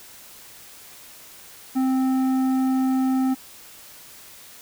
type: tone with tanh clipping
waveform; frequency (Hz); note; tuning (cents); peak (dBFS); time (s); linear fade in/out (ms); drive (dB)
sine; 261.6; C4; 0; -20; 1.75-3.35; 20; 10
effects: white hiss -45 dBFS RMS until 4.61 s